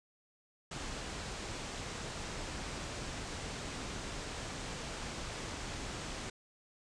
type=low-pass noise; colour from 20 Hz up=pink; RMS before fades=-42 dBFS; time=0.71-6.3 s; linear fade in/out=5 ms; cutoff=8500 Hz; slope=48 dB/octave; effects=none